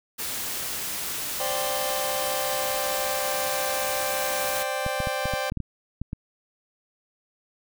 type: noise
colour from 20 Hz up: white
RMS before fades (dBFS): -31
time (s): 0.18-4.64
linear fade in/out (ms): 20
type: chord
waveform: sawtooth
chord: C suspended second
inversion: none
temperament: just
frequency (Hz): 523.3 / 588.7 / 784.9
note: C5 / D5 / G5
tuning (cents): 0 / +4 / +2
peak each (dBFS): -27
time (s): 1.4-5.5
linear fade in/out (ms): 2
type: clicks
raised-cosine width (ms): 5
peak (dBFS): -18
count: 10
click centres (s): 4.864 / 5.003 / 5.072 / 5.256 / 5.337 / 5.521 / 5.573 / 5.603 / 6.016 / 6.131
effects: none